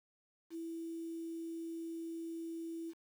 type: tone with quantisation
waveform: sine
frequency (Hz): 330.4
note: E4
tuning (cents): +4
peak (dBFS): -40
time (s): 0.5-2.94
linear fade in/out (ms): 50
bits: 10
effects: none